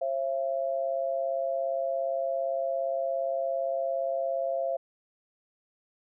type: tone pair together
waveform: sine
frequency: 537 / 674.4 Hz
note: C5 / E5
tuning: +45 / +39 cents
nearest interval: major third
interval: 394 cents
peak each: -30 / -29 dBFS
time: 0.01-4.77 s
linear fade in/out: 10 ms
effects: none